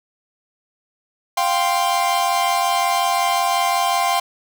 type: chord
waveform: 45% pulse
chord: F suspended second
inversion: none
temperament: equal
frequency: 698.5 / 784 / 1046.5 Hz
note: F5 / G5 / C6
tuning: 0 / 0 / 0 cents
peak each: -21 dBFS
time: 1.37-4.2 s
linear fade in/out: 5 ms
effects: none